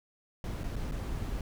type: noise with dropouts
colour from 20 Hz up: brown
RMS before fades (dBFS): -35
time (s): 0.44-1.41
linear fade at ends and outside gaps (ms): 2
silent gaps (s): 0.635-0.639 / 0.758-0.763 / 0.913-0.92
effects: none